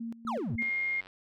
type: tone with tremolo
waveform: sine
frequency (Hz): 230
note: A#3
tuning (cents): -23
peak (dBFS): -34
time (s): 0-0.7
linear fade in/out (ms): 10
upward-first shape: square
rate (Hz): 4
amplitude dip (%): 80
type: exponential sweep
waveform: triangle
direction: down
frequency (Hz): 1400 to 85.9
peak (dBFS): -29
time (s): 0.27-0.56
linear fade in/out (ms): 5
type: tone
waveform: sine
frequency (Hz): 2130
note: C7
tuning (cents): +30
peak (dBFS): -28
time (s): 0.58-1.01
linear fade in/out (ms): 10
type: click train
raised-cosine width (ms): 0.3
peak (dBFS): -34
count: 43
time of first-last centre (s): 0.62-1.07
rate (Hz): 93.4
effects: none